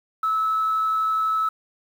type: tone with amplitude modulation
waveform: sine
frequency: 1300 Hz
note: E6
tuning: 24 cents flat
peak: -17 dBFS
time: 0.23-1.49 s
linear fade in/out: 5 ms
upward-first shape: sine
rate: 112 Hz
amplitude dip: 30%
effects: tanh soft clip ceiling -15 dBFS + 8-bit